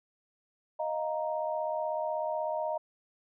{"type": "chord", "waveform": "sine", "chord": "Eb suspended second", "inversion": "none", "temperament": "equal", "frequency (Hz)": [622.3, 698.5, 932.3], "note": ["Eb5", "F5", "Bb5"], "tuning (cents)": [0, 0, 0], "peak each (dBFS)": [-32, -37, -35], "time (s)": [0.79, 2.78], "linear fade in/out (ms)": 10, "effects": []}